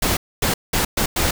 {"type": "noise bursts at uneven times", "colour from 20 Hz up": "pink", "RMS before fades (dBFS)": -19, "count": 5, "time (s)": [[0.02, 0.17], [0.42, 0.54], [0.73, 0.85], [0.97, 1.06], [1.16, 1.31]], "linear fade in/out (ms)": 5, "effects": []}